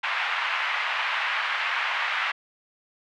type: band-pass noise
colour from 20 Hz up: white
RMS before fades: -27 dBFS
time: 0.03-2.32 s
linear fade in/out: 10 ms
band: 870 to 2600 Hz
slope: 24 dB/octave
effects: none